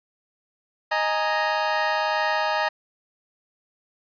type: chord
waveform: 25% pulse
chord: D# suspended fourth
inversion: none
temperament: equal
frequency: 622.3 / 830.6 / 932.3 Hz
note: D#5 / G#5 / A#5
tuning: 0 / 0 / 0 cents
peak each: -22 dBFS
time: 0.91-2.69 s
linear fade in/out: 10 ms
effects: resampled to 11025 Hz + 9-bit